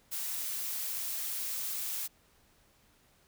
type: noise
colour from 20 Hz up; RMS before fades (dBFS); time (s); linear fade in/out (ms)
blue; -36; 0.11-2.08; 20
effects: pink hiss -66 dBFS RMS until 3.27 s